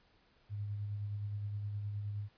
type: tone with tremolo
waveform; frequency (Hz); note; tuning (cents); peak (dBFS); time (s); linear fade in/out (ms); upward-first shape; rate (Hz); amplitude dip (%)
sine; 102.9; G#2; -16; -35; 0.49-2.29; 50; sine; 9.6; 30
effects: pink hiss -69 dBFS RMS until 2.37 s + resampled to 11025 Hz